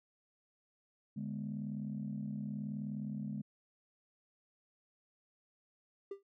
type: chord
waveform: sine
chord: G# diminished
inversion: second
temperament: equal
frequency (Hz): 146.83 / 207.7 / 246.9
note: D3 / G#3 / B3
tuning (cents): 0 / 0 / 0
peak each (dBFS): -42 / -39 / -45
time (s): 1.16-3.42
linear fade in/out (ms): 10
type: tone with exponential decay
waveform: triangle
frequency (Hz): 396.4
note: G4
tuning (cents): +19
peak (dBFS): -34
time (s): 6.11-6.23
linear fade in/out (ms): 5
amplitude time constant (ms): 24
effects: tanh soft clip ceiling -30 dBFS